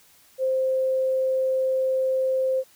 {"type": "tone", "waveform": "sine", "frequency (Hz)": 523.3, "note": "C5", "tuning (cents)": 0, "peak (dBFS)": -20, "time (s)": [0.38, 2.64], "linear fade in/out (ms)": 50, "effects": ["white hiss -56 dBFS RMS until 2.75 s"]}